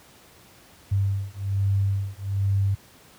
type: beating tone pair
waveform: sine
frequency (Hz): 98 / 99.2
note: G2 / G2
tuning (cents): 0 / +21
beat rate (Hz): 1.2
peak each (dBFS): -24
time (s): 0.91-2.75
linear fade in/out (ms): 10
effects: pink hiss -52 dBFS RMS until 3.18 s + high-pass 60 Hz 12 dB/octave